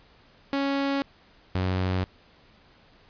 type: tone pair in turn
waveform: sawtooth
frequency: 277.2 / 92.71 Hz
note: C#4 / F#2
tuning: 0 / +4 cents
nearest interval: octave + perfect fifth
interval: 1896 cents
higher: first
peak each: -20 dBFS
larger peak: neither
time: 0.53-1.02 / 1.55-2.04 s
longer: neither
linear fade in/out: 0 ms
effects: pink hiss -57 dBFS RMS until 3.09 s + resampled to 11025 Hz